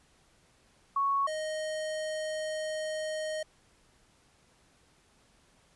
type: tone pair in turn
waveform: sine / square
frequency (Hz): 1108.7 / 622.2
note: C#6 / D#5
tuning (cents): 0 / 0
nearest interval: minor seventh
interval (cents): 1000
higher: first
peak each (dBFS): -25 / -33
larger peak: first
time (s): 0.96-1.27 / 1.27-3.43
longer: second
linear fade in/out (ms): 5
effects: pink hiss -65 dBFS RMS until 5.75 s + resampled to 24000 Hz